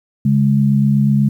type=tone pair together; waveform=sine; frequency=139.6 / 207.7 Hz; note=C#3 / G#3; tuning=+13 / 0 cents; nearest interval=perfect fifth; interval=687 cents; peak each=-13 dBFS; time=0.25-1.29 s; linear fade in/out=5 ms; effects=8-bit